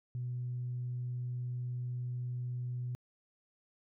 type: tone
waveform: sine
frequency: 123.47 Hz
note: B2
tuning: in tune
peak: -34 dBFS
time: 0.15-2.95 s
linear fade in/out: 0 ms
effects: tanh soft clip ceiling -30 dBFS